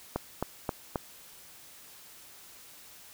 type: click train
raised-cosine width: 1 ms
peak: -15 dBFS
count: 4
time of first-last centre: 0.16-0.958 s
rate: 3.76 Hz
effects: white hiss -52 dBFS RMS until 3.13 s